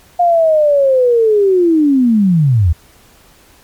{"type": "linear sweep", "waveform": "sine", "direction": "down", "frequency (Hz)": [711, 73.9], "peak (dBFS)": -7, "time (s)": [0.19, 2.73], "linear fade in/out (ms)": 10, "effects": ["pink hiss -46 dBFS RMS until 3.63 s", "MP3 96 kbps"]}